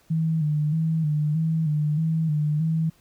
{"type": "tone with vibrato", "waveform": "sine", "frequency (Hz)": 155.56, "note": "D#3", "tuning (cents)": 0, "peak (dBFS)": -20, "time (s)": [0.1, 2.9], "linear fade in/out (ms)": 10, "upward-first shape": "square", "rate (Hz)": 1.6, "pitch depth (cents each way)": 59, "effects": ["pink hiss -60 dBFS RMS until 3 s"]}